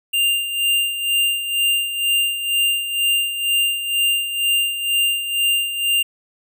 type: tone with tremolo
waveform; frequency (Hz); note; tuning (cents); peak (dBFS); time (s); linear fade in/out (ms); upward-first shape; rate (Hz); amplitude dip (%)
square; 2794; F7; 0; -15; 0.13-6.03; 10; sine; 2.1; 65
effects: none